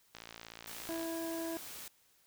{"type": "click train", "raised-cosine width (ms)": 0.2, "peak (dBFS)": -29, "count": 51, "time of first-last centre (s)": [0.15, 1.03], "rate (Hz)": 56.8}
{"type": "noise", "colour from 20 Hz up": "white", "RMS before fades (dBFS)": -47, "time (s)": [0.67, 1.88], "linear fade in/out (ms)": 2}
{"type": "harmonic tone", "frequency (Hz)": 329.6, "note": "E4", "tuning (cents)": 0, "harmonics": [1, 2, 3, 5], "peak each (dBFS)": [-38, -42, -50, -53], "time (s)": [0.89, 1.57], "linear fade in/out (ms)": 0}
{"effects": ["white hiss -69 dBFS RMS until 2.26 s"]}